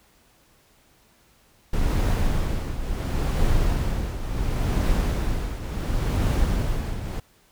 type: noise with tremolo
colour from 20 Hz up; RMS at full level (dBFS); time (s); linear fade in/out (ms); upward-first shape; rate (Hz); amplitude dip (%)
brown; -20; 1.73-7.2; 5; triangle; 0.71; 70
effects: pink hiss -59 dBFS RMS until 7.51 s